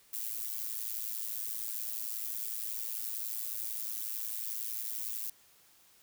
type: noise with amplitude modulation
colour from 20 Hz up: violet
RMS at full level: -34 dBFS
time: 0.13-5.3 s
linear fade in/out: 5 ms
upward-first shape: sine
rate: 111 Hz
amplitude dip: 85%
effects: white hiss -63 dBFS RMS until 6.02 s